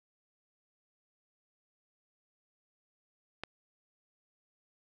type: click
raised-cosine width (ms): 0.3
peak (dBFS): -21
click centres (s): 3.436
effects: none